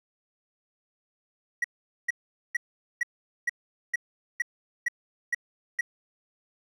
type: tone bursts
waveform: triangle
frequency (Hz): 1921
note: B6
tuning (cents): -48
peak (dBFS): -21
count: 10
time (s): 1.62-5.81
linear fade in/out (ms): 5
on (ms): 23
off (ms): 440
effects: none